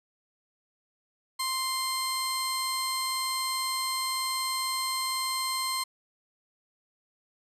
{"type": "tone pair together", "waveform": "sawtooth", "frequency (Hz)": [1046.5, 4186], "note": ["C6", "C8"], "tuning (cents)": [0, 0], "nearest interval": "2 octaves", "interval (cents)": 2400, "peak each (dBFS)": -27, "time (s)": [1.39, 5.84], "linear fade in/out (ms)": 10, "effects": ["resampled to 32000 Hz"]}